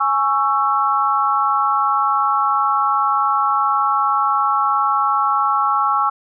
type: chord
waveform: sine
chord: C# minor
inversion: second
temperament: just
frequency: 831.5 / 1108.7 / 1330.5 Hz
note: G#5 / C#6 / E6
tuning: +2 / 0 / +16 cents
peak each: -20 / -18 / -18 dBFS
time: 0-6.1 s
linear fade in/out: 10 ms
effects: none